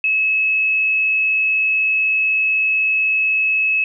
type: tone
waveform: sine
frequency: 2584 Hz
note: E7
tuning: 35 cents flat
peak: -14 dBFS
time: 0.04-3.84 s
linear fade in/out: 2 ms
effects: none